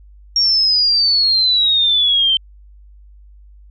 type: exponential sweep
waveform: sine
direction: down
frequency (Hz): 5588 to 3100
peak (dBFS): -11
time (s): 0.36-2.37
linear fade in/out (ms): 2
effects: added 50 Hz sine -40 dBFS peak until 3.7 s